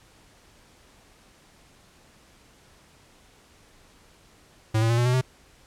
square tone with pitch steps, 110 / 113.55 / 117.22 / 121 / 124.91 / 128.94 Hz, A2 / A#2 / A#2 / B2 / B2 / C3, 0 / -45 / +10 / -35 / +20 / -25 cents, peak -20 dBFS, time 4.74-5.214 s, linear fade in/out 10 ms, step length 79 ms, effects pink hiss -56 dBFS RMS until 5.66 s + low-pass 10000 Hz 12 dB/octave

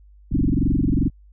sine tone with frequency modulation, 155.56 Hz, D#3, in tune, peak -16 dBFS, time 0.31-1.1 s, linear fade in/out 20 ms, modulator 22.5 Hz, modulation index 6.5, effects added 50 Hz sine -46 dBFS peak until 1.32 s

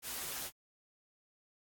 white noise with comb filter, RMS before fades -41 dBFS, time 0.02-0.51 s, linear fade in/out 50 ms, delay 9.6 ms, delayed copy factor -0.55, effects AAC 64 kbps

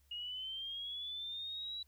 sine linear sweep, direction up, 2860 to 3931 Hz, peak -40 dBFS, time 0.11-1.83 s, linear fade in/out 5 ms, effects added 70 Hz sine -67 dBFS peak until 1.87 s + white hiss -75 dBFS RMS until 1.87 s

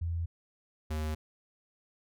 sine / square tone pair in turn, 84.2 / 77.35 Hz, E2 / D#2, +37 / -10 cents, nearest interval minor second, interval 147 cents, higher first, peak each -30 / -32 dBFS, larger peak first, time 0.01-0.26 / 0.9-1.15 s, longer neither, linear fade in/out 10 ms, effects none

